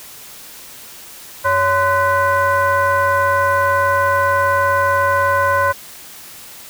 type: tone with frequency modulation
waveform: sine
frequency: 1028 Hz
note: C6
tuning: 31 cents flat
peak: -12 dBFS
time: 1.44-5.73 s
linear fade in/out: 20 ms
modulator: 468 Hz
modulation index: 1.2
effects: white hiss -37 dBFS RMS until 6.69 s